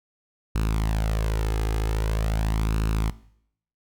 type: tone with flanger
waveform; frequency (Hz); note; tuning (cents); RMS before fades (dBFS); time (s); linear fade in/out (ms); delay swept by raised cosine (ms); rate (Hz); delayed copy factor
sawtooth; 54; A1; -32; -24; 0.55-3.1; 5; 0.74 to 2.44; 0.44; +0.55
effects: noise-tail reverb RT60 0.7 s tail -19 dB re dry